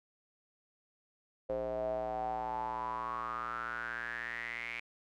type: tone with band-pass filter sweep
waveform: square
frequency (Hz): 58.27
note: A#1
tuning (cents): 0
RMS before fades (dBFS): -38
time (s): 1.49-4.8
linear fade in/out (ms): 5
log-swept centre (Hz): 540 to 2300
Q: 8.8
effects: none